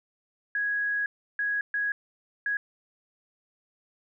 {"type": "tone bursts at uneven times", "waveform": "sine", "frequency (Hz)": 1661.2, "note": "G#6", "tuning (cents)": 0, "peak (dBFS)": -25, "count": 4, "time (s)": [[0.55, 1.06], [1.39, 1.61], [1.74, 1.92], [2.46, 2.57]], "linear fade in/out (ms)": 2, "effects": []}